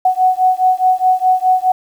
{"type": "beating tone pair", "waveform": "sine", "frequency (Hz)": [740, 744.8], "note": ["F#5", "F#5"], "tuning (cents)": [0, 11], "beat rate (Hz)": 4.8, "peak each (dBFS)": -13, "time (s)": [0.05, 1.72], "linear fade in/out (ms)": 5, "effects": ["7-bit"]}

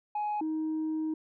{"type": "tone pair in turn", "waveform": "sine", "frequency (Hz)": [838, 314.1], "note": ["G#5", "D#4"], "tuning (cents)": [15, 16], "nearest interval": "octave + perfect fourth", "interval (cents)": 1699, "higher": "first", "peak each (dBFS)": -27, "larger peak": "neither", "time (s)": [[0.15, 0.41], [0.41, 1.14]], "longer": "second", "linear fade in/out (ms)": 5, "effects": ["tanh soft clip ceiling -27 dBFS"]}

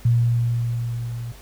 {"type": "tone with level ramp", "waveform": "sine", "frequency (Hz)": 118.3, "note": "A#2", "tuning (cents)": 26, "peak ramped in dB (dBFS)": [-13, -28], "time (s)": [0.05, 1.32], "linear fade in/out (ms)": 5, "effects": ["added 50 Hz sine -43 dBFS peak until 1.41 s", "pink hiss -47 dBFS RMS until 1.41 s"]}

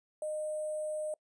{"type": "tone with sample-and-hold", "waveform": "sine", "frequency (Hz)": 614, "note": "D#5", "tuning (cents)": -23, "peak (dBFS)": -33, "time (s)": [0.22, 1.14], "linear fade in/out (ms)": 2, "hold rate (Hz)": 8820, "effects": ["noise-tail reverb RT60 0.1 s tail -25 dB re dry", "resampled to 22050 Hz"]}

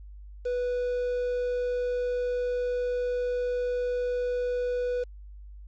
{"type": "tone with quantisation", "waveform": "triangle", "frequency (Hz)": 492.6, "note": "B4", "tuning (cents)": -5, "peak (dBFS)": -24, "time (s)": [0.45, 5.04], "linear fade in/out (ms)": 10, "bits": 8, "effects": ["added 50 Hz sine -42 dBFS peak until 5.67 s", "resampled to 16000 Hz"]}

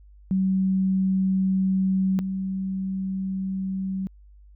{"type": "tone pair in turn", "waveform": "sine", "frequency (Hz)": [190, 190.67], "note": ["F#3", "G3"], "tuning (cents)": [46, -48], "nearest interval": "unison", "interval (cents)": 6, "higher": "second", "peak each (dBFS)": [-19, -25], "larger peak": "first", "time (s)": [[0.31, 2.19], [2.19, 4.07]], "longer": "neither", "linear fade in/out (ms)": 0, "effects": ["added 50 Hz sine -47 dBFS peak until 4.55 s"]}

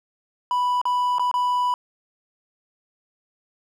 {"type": "tone with dropouts", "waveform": "triangle", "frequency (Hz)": 987.8, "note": "B5", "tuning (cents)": 0, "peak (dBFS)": -17, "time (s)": [0.51, 1.74], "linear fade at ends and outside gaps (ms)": 1, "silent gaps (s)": [[0.815, 0.854], [1.184, 1.195], [1.314, 1.34]], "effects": []}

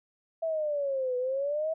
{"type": "exponential two-way sweep", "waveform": "sine", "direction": "down then up", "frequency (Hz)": [662, 493.9, 651], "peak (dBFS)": -27, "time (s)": [0.42, 1.74], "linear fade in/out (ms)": 10, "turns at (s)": 1.17, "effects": []}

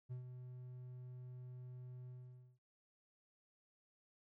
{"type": "tone with ADSR envelope", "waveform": "triangle", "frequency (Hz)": 125.5, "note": "B2", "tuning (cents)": 28, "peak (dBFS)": -40, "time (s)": [0.09, 2.59], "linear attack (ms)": 27, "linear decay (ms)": 110, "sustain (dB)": -7, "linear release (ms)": 500, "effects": []}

